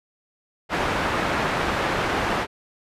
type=low-pass noise; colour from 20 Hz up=white; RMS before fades=-24 dBFS; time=0.69-2.47 s; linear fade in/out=50 ms; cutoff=1500 Hz; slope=12 dB/octave; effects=resampled to 32000 Hz